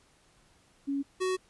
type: tone pair in turn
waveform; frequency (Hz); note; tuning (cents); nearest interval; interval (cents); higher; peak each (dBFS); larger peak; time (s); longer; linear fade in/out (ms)
sine / square; 278.7 / 372; C#4 / F#4; +9 / +9; perfect fourth; 500; second; -28; neither; 0.87-1.03 / 1.2-1.37; second; 20
effects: pink hiss -64 dBFS RMS until 1.49 s + resampled to 24000 Hz